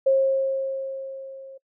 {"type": "tone with level ramp", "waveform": "sine", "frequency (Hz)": 537, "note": "C5", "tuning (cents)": 45, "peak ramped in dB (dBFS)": [-14, -39], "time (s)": [0.06, 1.58], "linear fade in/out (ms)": 10, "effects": ["noise-tail reverb RT60 0.1 s tail -25 dB re dry"]}